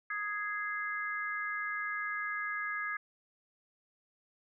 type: chord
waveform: sine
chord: Ab major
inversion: second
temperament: just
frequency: 1245.9 / 1661.2 / 2077 Hz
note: Eb6 / Ab6 / C7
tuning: +2 / 0 / -13 cents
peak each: -39 / -36 / -40 dBFS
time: 0.1-2.97 s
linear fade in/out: 5 ms
effects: none